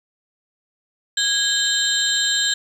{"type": "tone cluster", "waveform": "sine", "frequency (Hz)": [1644, 3131, 3696, 4043, 7490], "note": ["G#6", "G7", "A#7", "B7", "A#8"], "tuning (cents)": [-18, -3, -16, 40, 7], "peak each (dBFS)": -23, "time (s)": [1.17, 2.54], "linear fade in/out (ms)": 5, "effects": ["tanh soft clip ceiling -9 dBFS", "8-bit"]}